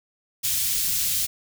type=band-stop noise; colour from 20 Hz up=white; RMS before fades=-24 dBFS; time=0.43-1.27 s; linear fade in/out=20 ms; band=120 to 3300 Hz; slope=12 dB/octave; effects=none